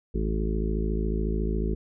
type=harmonic tone; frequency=54 Hz; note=A1; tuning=32 cents flat; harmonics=1 / 2 / 3 / 4 / 5 / 6 / 7 / 8; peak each=-26 / -41 / -33 / -33 / -43 / -37 / -34 / -37 dBFS; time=0.14-1.75 s; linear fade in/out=10 ms; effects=none